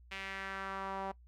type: tone with band-pass filter sweep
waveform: sawtooth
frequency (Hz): 193.6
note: G3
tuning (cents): -21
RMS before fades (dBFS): -41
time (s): 0.11-1.12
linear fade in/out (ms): 10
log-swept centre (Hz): 2500 to 810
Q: 2.2
effects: noise-tail reverb RT60 0.1 s tail -20 dB re dry + added 60 Hz sine -56 dBFS peak until 1.27 s